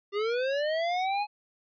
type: linear sweep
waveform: square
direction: up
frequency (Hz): 394.6 to 843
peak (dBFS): -27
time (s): 0.12-1.27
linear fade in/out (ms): 50
effects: resampled to 11025 Hz